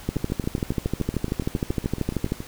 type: two click trains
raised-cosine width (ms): 3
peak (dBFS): -10 / -18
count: 30 / 17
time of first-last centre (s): 0.09-2.321 / 0.16-2.404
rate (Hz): 13 / 7.13
effects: pink hiss -43 dBFS RMS until 2.47 s